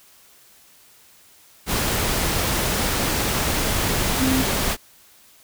sine tone in noise, 261.3 Hz, C4, 2 cents flat, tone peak -19 dBFS, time 4.18-4.45 s, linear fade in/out 50 ms, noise pink, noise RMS -22 dBFS, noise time 1.66-4.77 s, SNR 0 dB, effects white hiss -52 dBFS RMS until 5.43 s

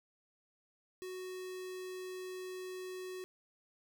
square tone with notch filter, 370 Hz, F#4, in tune, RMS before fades -44 dBFS, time 1.02-3.24 s, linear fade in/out 0 ms, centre 930 Hz, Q 1.5, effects none

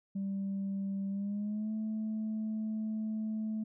sine tone with pitch glide, 196 to 217.5 Hz, G3 to A3, 0 to -20 cents, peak -31 dBFS, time 0.15-3.64 s, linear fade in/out 10 ms, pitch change +180 cents, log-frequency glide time 1.09-1.72 s, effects tanh soft clip ceiling -30 dBFS

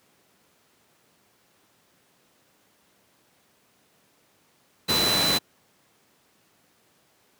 sine tone in noise, 4005 Hz, B7, 23 cents sharp, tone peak -22 dBFS, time 4.88-5.39 s, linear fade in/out 20 ms, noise pink, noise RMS -24 dBFS, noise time 4.88-5.39 s, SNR -1 dB, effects pink hiss -63 dBFS RMS until 7.39 s + high-pass 150 Hz 12 dB/octave

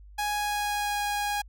sawtooth tone with pitch glide, 830.6 to 822.5 Hz, G#5 to G#5, 0 to -17 cents, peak -23 dBFS, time 0.18-1.42 s, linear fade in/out 10 ms, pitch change -17 cents, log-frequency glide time 0.35-1.01 s, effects added 50 Hz sine -46 dBFS peak until 1.48 s

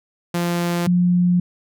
sawtooth / sine tone pair in turn, 173.1 / 177.56 Hz, F3 / F3, -15 / +29 cents, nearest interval unison, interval 44 cents, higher second, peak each -15 / -13 dBFS, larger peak second, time 0.34-0.87 / 0.87-1.4 s, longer neither, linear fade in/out 5 ms, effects none

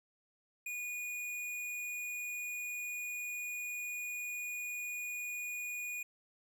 sine tone with hard clipping, 2454 Hz, D#7, 25 cents flat, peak -39 dBFS, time 0.66-6.03 s, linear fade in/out 5 ms, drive 18 dB, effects none

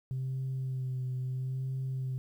sine tone with vibrato, 130 Hz, C3, 11 cents flat, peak -30 dBFS, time 0.11-2.18 s, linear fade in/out 0 ms, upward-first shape sine, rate 0.75 Hz, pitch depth 28 cents each way, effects tanh soft clip ceiling -29 dBFS + 11-bit

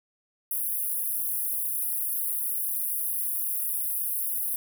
pink high-pass noise, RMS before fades -29 dBFS, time 0.51-4.56 s, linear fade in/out 2 ms, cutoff 10000 Hz, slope 96 dB/octave, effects none

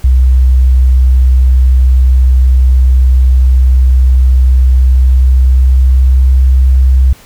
sine tone with pitch glide, 63.8 to 64.88 Hz, C2 to C2, -43 to -14 cents, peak -3 dBFS, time 0.04-7.13 s, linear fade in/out 5 ms, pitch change +29 cents, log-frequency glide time 4.8-6.34 s, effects pink hiss -39 dBFS RMS until 7.25 s

